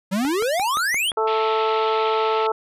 square exponential sweep, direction up, 180.6 to 3455 Hz, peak -20 dBFS, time 0.11-1.12 s, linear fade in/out 20 ms
click train, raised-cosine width 0.5 ms, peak -16 dBFS, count 6, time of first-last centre 0.25-1.118 s, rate 5.76 Hz
harmonic tone, 220 Hz, A3, in tune, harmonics 2 / 3 / 4 / 5 / 6, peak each -21 / -30 / -23 / -33 / -25 dBFS, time 1.17-2.52 s, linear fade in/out 5 ms
white band-pass noise, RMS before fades -33 dBFS, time 1.27-2.47 s, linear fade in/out 5 ms, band 1900 to 3800 Hz, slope 48 dB/octave
effects resampled to 32000 Hz

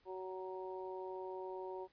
harmonic tone, 187 Hz, F#3, 19 cents sharp, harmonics 2 / 3 / 4 / 5, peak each -44 / -51 / -53 / -49 dBFS, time 0.05-1.88 s, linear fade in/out 50 ms, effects pink hiss -73 dBFS RMS until 1.92 s + resampled to 11025 Hz

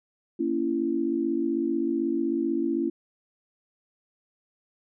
sine chord, A# diminished, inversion none, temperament just, 233.1 / 279.7 / 335.6 Hz, A#3 / C#4 / E4, 0 / +16 / +31 cents, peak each -31 / -28 / -26 dBFS, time 0.39-2.9 s, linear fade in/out 10 ms, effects none

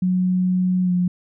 sine tone with pitch glide, 183.1 to 179.02 Hz, F#3 to F3, -18 to +43 cents, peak -16 dBFS, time 0.02-1.08 s, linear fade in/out 5 ms, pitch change -39 cents, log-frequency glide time 0.83-0.92 s, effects none

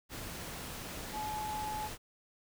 sine tone in noise, 853 Hz, G#5, 46 cents sharp, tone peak -36 dBFS, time 1.12-1.9 s, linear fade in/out 50 ms, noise pink, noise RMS -43 dBFS, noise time 0.09-1.98 s, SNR +4 dB, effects none

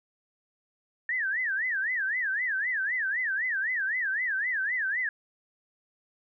sine tone with vibrato, 1767 Hz, A6, 7 cents sharp, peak -26 dBFS, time 1.09-5.09 s, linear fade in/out 2 ms, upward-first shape sine, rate 3.9 Hz, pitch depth 250 cents each way, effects none

